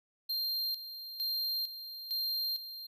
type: tone with tremolo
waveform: square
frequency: 4186 Hz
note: C8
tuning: in tune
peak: -32 dBFS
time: 0.29-2.87 s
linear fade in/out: 10 ms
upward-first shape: square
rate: 1.1 Hz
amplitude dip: 70%
effects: none